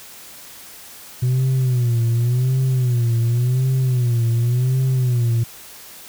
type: tone with vibrato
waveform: sine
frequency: 123.47 Hz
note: B2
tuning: in tune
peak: -12 dBFS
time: 1.22-5.44 s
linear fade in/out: 10 ms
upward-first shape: sine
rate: 0.9 Hz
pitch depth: 110 cents each way
effects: tanh soft clip ceiling -14 dBFS + white hiss -40 dBFS RMS until 6.08 s